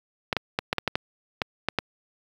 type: clicks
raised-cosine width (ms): 0.3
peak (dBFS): -7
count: 10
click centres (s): 0.328 / 0.367 / 0.589 / 0.729 / 0.783 / 0.877 / 0.955 / 1.418 / 1.686 / 1.787
effects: high-pass 60 Hz 12 dB/octave + 7-bit